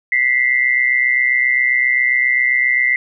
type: tone pair together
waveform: sine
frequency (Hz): 1965.5 / 2093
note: B6 / C7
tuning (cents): -9 / 0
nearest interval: minor second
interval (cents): 109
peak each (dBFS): -15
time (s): 0.12-2.96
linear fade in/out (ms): 2
effects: none